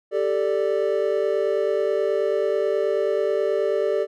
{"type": "chord", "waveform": "triangle", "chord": "G suspended second", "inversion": "none", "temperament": "equal with one note detuned", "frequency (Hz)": [392, 441.3, 587.3], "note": ["G4", "A4", "D5"], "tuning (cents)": [0, 5, 0], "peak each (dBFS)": -22, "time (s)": [0.11, 4.07], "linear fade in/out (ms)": 50, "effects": []}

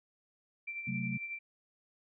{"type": "tone with tremolo", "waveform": "sine", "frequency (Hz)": 2349, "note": "D7", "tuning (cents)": 0, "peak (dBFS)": -36, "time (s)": [0.67, 1.39], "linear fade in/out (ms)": 10, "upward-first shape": "sine", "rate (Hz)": 11, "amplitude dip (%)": 50}
{"type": "chord", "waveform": "sine", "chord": "F# diminished", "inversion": "second", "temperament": "equal", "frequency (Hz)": [130.81, 185, 220], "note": ["C3", "F#3", "A3"], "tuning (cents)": [0, 0, 0], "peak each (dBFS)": -38, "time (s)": [0.87, 1.18], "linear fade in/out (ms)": 10}
{"effects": []}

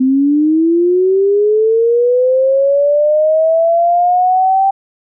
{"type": "linear sweep", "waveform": "sine", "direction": "up", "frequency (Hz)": [255.4, 784], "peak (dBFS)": -8, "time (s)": [0, 4.71], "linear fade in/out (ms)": 10, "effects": []}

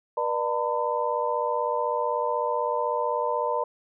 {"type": "tone cluster", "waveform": "sine", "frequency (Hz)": [483.9, 598, 909, 1005], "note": ["B4", "D5", "A#5", "B5"], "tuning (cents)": [-35, 31, -44, 30], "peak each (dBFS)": -29, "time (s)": [0.17, 3.64], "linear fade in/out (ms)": 5, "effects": []}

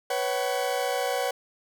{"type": "chord", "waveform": "40% pulse", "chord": "B suspended second", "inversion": "none", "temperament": "equal with one note detuned", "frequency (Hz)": [493.9, 554.4, 757.3], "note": ["B4", "C#5", "F#5"], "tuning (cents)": [0, 0, 40], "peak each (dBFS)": -29, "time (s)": [0.1, 1.31], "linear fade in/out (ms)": 5, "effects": []}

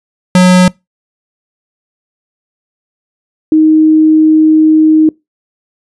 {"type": "tone pair in turn", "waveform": ["square", "sine"], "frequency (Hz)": [182.3, 312.8], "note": ["F#3", "D#4"], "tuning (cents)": [-25, 9], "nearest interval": "major sixth", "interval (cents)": 934, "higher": "second", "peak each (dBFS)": -3, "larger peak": "neither", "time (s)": [[0.35, 0.68], [3.52, 5.09]], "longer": "second", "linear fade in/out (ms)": 2, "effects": ["noise-tail reverb RT60 0.2 s tail -24 dB re dry", "resampled to 24000 Hz"]}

